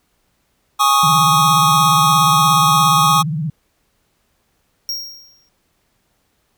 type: chord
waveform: square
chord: Ab suspended fourth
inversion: none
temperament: equal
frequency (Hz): 830.6 / 1108.7 / 1244.5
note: Ab5 / Db6 / Eb6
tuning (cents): 0 / 0 / 0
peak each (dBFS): -19 / -15 / -15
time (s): 0.79-3.23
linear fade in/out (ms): 20
type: tone with vibrato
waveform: sine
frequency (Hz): 155.56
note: D#3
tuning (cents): 0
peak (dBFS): -18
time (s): 1.03-3.5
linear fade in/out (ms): 5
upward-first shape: sine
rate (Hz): 17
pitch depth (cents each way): 160
type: tone with exponential decay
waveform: square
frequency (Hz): 5588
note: F8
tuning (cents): 0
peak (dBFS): -19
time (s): 4.89-5.49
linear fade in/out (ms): 1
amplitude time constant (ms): 130
effects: pink hiss -64 dBFS RMS until 6.57 s